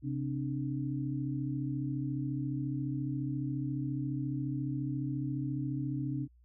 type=tone cluster; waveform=sine; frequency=133.5 / 264.3 / 298.7 Hz; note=C3 / C4 / D4; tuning=+35 / +18 / +29 cents; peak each=-34 / -39 / -37 dBFS; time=0.02-6.28 s; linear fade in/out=50 ms; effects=added 60 Hz sine -59 dBFS peak until 6.44 s